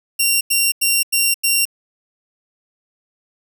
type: tone bursts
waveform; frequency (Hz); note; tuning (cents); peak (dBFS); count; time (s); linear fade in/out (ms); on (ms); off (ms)
10% pulse; 2759; F7; -22; -5; 5; 0.19-1.654; 10; 220; 91
effects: none